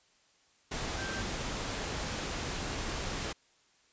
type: tone in noise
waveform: sine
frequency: 1568 Hz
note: G6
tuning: in tune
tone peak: -40 dBFS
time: 0.98-1.22 s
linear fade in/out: 10 ms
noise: pink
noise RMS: -36 dBFS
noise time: 0.71-3.33 s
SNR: -7 dB
effects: white hiss -67 dBFS RMS until 3.92 s + resampled to 16000 Hz